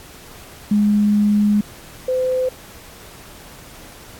sine tone pair in turn, 207.7 / 511.7 Hz, G#3 / C5, 0 / -39 cents, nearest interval octave + major third, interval 1561 cents, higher second, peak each -12 / -16 dBFS, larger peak first, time 0.71-1.61 / 2.08-2.49 s, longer first, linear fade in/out 5 ms, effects pink hiss -41 dBFS RMS until 4.19 s + AAC 64 kbps

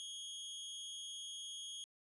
sawtooth tone with amplitude modulation, 3273 Hz, G#7, 26 cents flat, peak -39 dBFS, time 0-1.84 s, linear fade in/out 0 ms, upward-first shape sine, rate 263 Hz, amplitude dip 60%, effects resampled to 24000 Hz

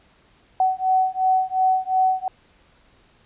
sine beating tone pair, 750 / 752.8 Hz, F#5 / F#5, +23 / +30 cents, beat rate 2.8 Hz, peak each -20 dBFS, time 0.6-2.28 s, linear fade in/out 2 ms, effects pink hiss -57 dBFS RMS until 3.25 s + resampled to 8000 Hz

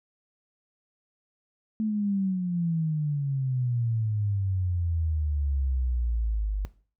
sine exponential sweep, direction down, 220 to 49 Hz, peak -24 dBFS, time 1.8-6.65 s, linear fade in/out 0 ms, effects noise-tail reverb RT60 0.4 s tail -18 dB re dry

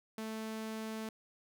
sawtooth tone, 220 Hz, A3, in tune, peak -35 dBFS, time 0.18-1.09 s, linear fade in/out 2 ms, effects none

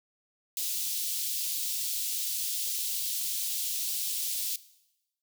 white high-pass noise, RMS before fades -32 dBFS, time 0.57-4.56 s, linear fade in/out 2 ms, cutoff 3200 Hz, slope 24 dB/octave, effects noise-tail reverb RT60 0.9 s tail -18 dB re dry

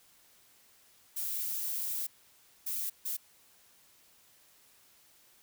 violet noise bursts at uneven times, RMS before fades -35 dBFS, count 3, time 1.16-2.07 / 2.66-2.9 / 3.05-3.17 s, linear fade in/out 10 ms, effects white hiss -63 dBFS RMS until 5.42 s

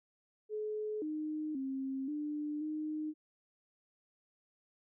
sine tone with pitch steps, 426.8 / 307.2 / 267.4 / 298.2 / 307.3 Hz, G#4 / D#4 / C4 / D4 / D#4, +47 / -22 / +38 / +27 / -21 cents, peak -35 dBFS, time 0.49-3.14 s, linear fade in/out 50 ms, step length 530 ms, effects none

